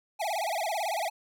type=tone with vibrato; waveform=square; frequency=744 Hz; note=F#5; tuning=9 cents sharp; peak=-29 dBFS; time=0.19-1.1 s; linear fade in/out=20 ms; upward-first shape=sine; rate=18 Hz; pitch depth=260 cents each way; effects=none